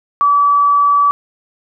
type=tone; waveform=sine; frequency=1149 Hz; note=D6; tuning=38 cents flat; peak=-8 dBFS; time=0.21-1.11 s; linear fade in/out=0 ms; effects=none